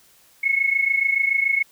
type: tone pair together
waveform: sine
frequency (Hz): 2182 / 2209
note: C#7 / C#7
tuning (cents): -28 / -7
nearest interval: unison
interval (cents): 21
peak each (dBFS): -19 / -22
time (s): 0.43-1.63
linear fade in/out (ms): 10
effects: white hiss -55 dBFS RMS until 1.71 s